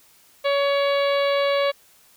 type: harmonic tone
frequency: 562 Hz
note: C#5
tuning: 24 cents sharp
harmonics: 1 / 2 / 3 / 4 / 5 / 6 / 7 / 8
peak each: -19 / -27 / -33 / -30 / -35 / -34 / -34 / -40 dBFS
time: 0.44-1.72 s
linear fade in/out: 20 ms
effects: white hiss -55 dBFS RMS until 2.16 s